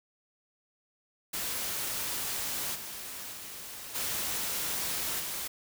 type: noise with level steps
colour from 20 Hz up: white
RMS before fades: -34 / -41 / -43 / -33 / -36 dBFS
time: 1.33-5.48 s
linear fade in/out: 10 ms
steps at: 2.74 / 3.32 / 3.94 / 5.19 s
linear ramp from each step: 20 ms
effects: none